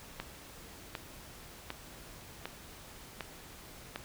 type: click train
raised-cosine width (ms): 0.3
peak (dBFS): -21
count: 6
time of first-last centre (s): 0.2-3.959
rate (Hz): 1.33
effects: pink hiss -51 dBFS RMS until 4.04 s